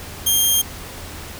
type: tone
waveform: 10% pulse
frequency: 3203 Hz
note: G7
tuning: 37 cents sharp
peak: -6 dBFS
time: 0.26-0.62 s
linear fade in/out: 10 ms
effects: added 80 Hz sine -38 dBFS peak until 1.39 s + pink hiss -35 dBFS RMS until 1.39 s